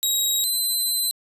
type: tone pair in turn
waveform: 15% pulse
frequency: 3819 / 4053 Hz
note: A#7 / B7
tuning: +41 / +44 cents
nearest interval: minor second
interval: 103 cents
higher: second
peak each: -12 / -14 dBFS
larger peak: first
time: 0.03-0.44 / 0.44-1.11 s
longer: second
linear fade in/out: 0 ms
effects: resampled to 32000 Hz